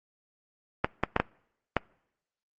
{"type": "clicks", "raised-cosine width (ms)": 0.5, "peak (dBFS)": -7, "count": 5, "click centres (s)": [0.845, 1.036, 1.164, 1.2, 1.767], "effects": ["noise-tail reverb RT60 0.8 s tail -26 dB re dry", "Opus 24 kbps"]}